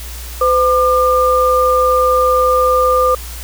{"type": "tone pair together", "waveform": "sine", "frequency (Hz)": [508.3, 1200], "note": ["B4", "D6"], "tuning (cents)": [50, 37], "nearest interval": "octave + minor third", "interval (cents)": 1487, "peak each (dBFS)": -12, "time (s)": [0.41, 3.15], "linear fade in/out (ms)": 5, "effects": ["added 60 Hz sine -27 dBFS peak until 3.43 s", "white hiss -32 dBFS RMS until 3.43 s"]}